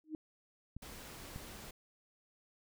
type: tone with exponential growth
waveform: sine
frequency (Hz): 311.1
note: D#4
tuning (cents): 0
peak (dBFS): -34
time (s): 0.04-0.15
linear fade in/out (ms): 1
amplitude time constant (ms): 23
type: clicks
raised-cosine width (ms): 5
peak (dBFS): -32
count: 2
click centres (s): 0.766 / 1.361
type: noise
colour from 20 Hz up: pink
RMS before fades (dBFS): -50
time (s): 0.82-1.71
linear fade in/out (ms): 5
effects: none